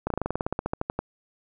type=slowing click train; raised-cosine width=1 ms; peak=-12 dBFS; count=17; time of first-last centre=0.07-0.99 s; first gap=33 ms; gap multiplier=1.07; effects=none